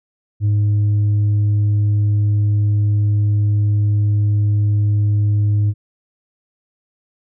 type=tone with tanh clipping; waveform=sine; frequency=103.83 Hz; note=G#2; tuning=in tune; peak=-13 dBFS; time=0.4-5.74 s; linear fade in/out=50 ms; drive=2 dB; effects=none